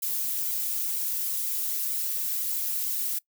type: noise with flanger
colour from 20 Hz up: violet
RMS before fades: -29 dBFS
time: 0.02-3.19 s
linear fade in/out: 10 ms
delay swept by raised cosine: 1.1 to 5.2 ms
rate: 2.1 Hz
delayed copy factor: -1
effects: noise-tail reverb RT60 0.1 s tail -22 dB re dry